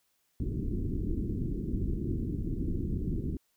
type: low-pass noise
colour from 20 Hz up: pink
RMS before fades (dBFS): -32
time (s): 0.4-3.37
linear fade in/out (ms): 0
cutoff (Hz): 370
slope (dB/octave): 48
effects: white hiss -74 dBFS RMS until 3.56 s